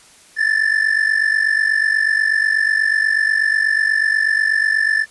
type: ring-modulated tone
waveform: triangle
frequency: 1760 Hz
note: A6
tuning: in tune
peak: -9 dBFS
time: 0.36-5.06 s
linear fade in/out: 50 ms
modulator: 24.1 Hz
effects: white hiss -47 dBFS RMS until 5.1 s + resampled to 24000 Hz